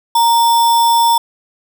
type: tone with sample-and-hold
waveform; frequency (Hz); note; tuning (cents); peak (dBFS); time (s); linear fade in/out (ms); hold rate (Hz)
sine; 930; A#5; -4; -8; 0.15-1.18; 5; 4410
effects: none